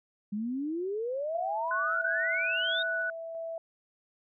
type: exponential sweep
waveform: sine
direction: up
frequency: 200 to 3787 Hz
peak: -30 dBFS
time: 0.32-2.83 s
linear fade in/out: 10 ms
type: tone with tremolo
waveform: sine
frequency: 659 Hz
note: E5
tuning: 1 cent flat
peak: -34 dBFS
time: 1.35-3.58 s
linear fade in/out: 2 ms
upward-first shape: square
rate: 1.5 Hz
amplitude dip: 25%
type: tone with vibrato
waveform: sine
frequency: 1480 Hz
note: F#6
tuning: in tune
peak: -29 dBFS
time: 1.71-3.1 s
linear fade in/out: 2 ms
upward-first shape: triangle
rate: 14 Hz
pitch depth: 8 cents each way
effects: none